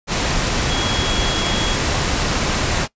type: tone in noise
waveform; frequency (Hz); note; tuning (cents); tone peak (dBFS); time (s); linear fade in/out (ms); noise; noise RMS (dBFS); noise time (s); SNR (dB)
sine; 3322; G#7; 0; -24; 0.67-1.77; 50; pink; -19; 0.07-2.88; -8
effects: noise-tail reverb RT60 0.1 s tail -20 dB re dry + resampled to 16000 Hz